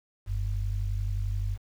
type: tone pair together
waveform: sine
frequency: 46.32 / 98 Hz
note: F#1 / G2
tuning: +3 / 0 cents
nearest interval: octave + minor second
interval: 1297 cents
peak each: -29 / -30 dBFS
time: 0.26-1.58 s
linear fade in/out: 50 ms
effects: 9-bit